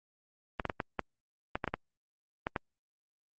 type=clicks; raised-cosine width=0.5 ms; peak=-16 dBFS; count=11; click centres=0.598 / 0.653 / 0.698 / 0.802 / 0.993 / 1.555 / 1.642 / 1.677 / 1.74 / 2.469 / 2.562 s; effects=Opus 32 kbps